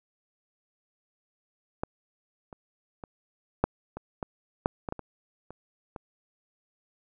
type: clicks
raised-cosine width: 1 ms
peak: -15 / -29 / -26 / -7 / -23 / -18 / -9 / -18 / -17 / -24 / -28 / -24 dBFS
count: 12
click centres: 1.835 / 2.528 / 3.038 / 3.64 / 3.97 / 4.228 / 4.659 / 4.888 / 4.924 / 4.993 / 5.506 / 5.962 s
effects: none